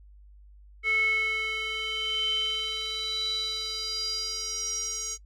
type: tone with band-pass filter sweep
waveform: square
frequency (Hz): 438.7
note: A4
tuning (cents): -5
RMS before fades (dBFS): -30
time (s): 0.83-5.18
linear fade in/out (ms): 50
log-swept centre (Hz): 2100 to 6400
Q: 8.7
effects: noise-tail reverb RT60 0.1 s tail -19 dB re dry + added 50 Hz sine -49 dBFS peak until 5.25 s